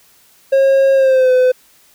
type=tone with pitch glide; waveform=triangle; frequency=541 to 507.7 Hz; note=C#5 to B4; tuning=-42 to +48 cents; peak=-6 dBFS; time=0.52-1.52 s; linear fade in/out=10 ms; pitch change=-110 cents; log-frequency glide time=0.94-1.32 s; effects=white hiss -50 dBFS RMS until 1.94 s